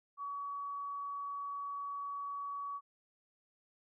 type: tone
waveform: sine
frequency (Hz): 1132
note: C#6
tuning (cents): +36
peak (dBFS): -38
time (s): 0.17-2.81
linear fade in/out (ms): 50
effects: none